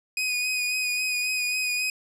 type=tone with vibrato; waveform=sawtooth; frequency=2489 Hz; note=D#7; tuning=in tune; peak=-21 dBFS; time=0.17-1.9 s; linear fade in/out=2 ms; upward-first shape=sine; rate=3.7 Hz; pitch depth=23 cents each way; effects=low-pass 12000 Hz 12 dB/octave